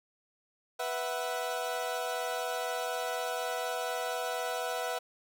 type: chord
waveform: 30% pulse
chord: B suspended fourth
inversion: none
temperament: equal with one note detuned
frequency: 493.9 / 659.3 / 743.4 Hz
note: B4 / E5 / F#5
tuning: 0 / 0 / +8 cents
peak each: -34 dBFS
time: 0.79-4.99 s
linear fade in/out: 10 ms
effects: none